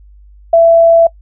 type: tone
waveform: sine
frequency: 667 Hz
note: E5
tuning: 20 cents sharp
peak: -3 dBFS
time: 0.53-1.07 s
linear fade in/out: 5 ms
effects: noise-tail reverb RT60 0.1 s tail -22 dB re dry + added 50 Hz sine -37 dBFS peak until 1.21 s